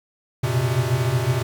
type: tone cluster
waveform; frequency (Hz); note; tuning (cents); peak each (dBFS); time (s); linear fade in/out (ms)
square; 91.7 / 119 / 127.1 / 132.8; F#2 / A#2 / C3 / C3; -15 / +36 / -50 / +26; -32 / -23 / -27 / -24; 0.43-1.43; 10
effects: 8-bit